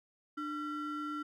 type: ring-modulated tone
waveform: triangle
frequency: 830.6 Hz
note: G#5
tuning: in tune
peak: -31 dBFS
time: 0.37-1.23 s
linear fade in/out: 10 ms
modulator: 532 Hz
effects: none

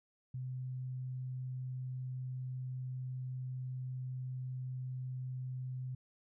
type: tone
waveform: sine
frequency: 128.2 Hz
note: C3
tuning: 35 cents flat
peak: -38 dBFS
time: 0.34-5.95 s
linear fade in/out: 5 ms
effects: none

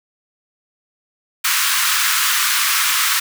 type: high-pass noise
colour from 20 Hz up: pink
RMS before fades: -17 dBFS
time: 1.44-3.2 s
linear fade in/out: 10 ms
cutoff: 1100 Hz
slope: 48 dB/octave
effects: none

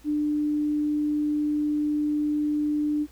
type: tone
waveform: sine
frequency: 298 Hz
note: D4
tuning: 25 cents sharp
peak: -22 dBFS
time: 0.04-3.07 s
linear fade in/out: 50 ms
effects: added 60 Hz sine -52 dBFS peak until 3.11 s + pink hiss -56 dBFS RMS until 3.11 s

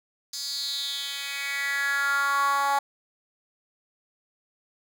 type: tone with high-pass filter sweep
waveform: 10% pulse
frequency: 280 Hz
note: C#4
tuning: 18 cents sharp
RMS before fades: -27 dBFS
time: 0.33-2.79 s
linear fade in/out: 5 ms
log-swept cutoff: 5300 to 860 Hz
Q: 5
effects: none

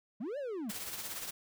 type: linear two-way sweep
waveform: triangle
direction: up then down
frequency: 185 to 599 to 185 Hz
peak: -34 dBFS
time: 0.2-0.71 s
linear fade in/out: 10 ms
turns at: 0.38 s
type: noise with tremolo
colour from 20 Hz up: white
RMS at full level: -39 dBFS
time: 0.69-1.31 s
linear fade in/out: 10 ms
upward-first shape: triangle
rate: 17 Hz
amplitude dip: 55%
effects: none

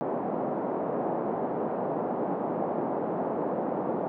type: band-pass noise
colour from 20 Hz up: white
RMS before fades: -30 dBFS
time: 0.01-4.08 s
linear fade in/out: 0 ms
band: 170 to 780 Hz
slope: 24 dB/octave
effects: none

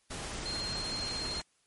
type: tone in noise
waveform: sine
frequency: 4206 Hz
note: C8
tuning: 8 cents sharp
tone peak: -35 dBFS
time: 0.45-1.41 s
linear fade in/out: 10 ms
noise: pink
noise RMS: -39 dBFS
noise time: 0.1-1.42 s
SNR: +1 dB
effects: white hiss -71 dBFS RMS until 1.66 s + MP3 48 kbps

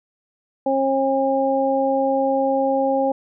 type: harmonic tone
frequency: 270 Hz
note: C#4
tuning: 45 cents flat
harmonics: 1 / 2 / 3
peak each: -23 / -19 / -22 dBFS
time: 0.66-3.12 s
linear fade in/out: 5 ms
effects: none

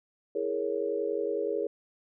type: chord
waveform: sine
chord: A# half-diminished seventh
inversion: second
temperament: equal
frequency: 329.6 / 415.3 / 466.2 / 554.4 Hz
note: E4 / G#4 / A#4 / C#5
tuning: 0 / 0 / 0 / 0 cents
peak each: -37 / -31 / -32 / -35 dBFS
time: 0.35-1.67 s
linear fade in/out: 5 ms
effects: none

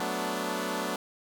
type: chord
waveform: 10% pulse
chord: B minor seventh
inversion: second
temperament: equal with one note detuned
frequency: 185 / 220 / 246.9 / 292 Hz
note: F#3 / A3 / B3 / D4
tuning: 0 / 0 / 0 / -10 cents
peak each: -27 dBFS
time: 0-0.96 s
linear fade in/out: 2 ms
effects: none

